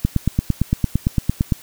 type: click train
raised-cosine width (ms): 5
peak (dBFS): -3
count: 14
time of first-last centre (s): 0.05-1.522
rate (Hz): 8.83
effects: white hiss -43 dBFS RMS until 1.62 s